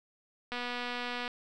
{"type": "click train", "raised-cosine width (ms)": 0.3, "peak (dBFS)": -21, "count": 186, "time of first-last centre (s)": [0.52, 1.278], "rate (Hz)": 244, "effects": []}